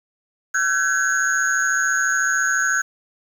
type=tone cluster; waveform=sine; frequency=1354 / 1526 / 1660 / 6660 Hz; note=E6 / G6 / G#6 / G#8; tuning=+46 / -47 / -1 / +4 cents; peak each=-26 / -19 / -25 / -25 dBFS; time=0.54-2.82 s; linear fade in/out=10 ms; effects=7-bit